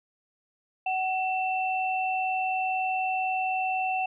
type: tone pair together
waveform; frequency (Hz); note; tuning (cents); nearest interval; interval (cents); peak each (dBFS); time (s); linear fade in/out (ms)
sine; 751.8 / 2679; F#5 / E7; +27 / +27; octave + minor seventh; 2200; -26 / -31; 0.86-4.06; 5
effects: none